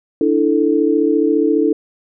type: chord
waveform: sine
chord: D suspended second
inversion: none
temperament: equal with one note detuned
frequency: 293.7 / 328.3 / 440 Hz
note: D4 / E4 / A4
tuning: 0 / -7 / 0 cents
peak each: -16 dBFS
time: 0.21-1.73 s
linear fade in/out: 2 ms
effects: none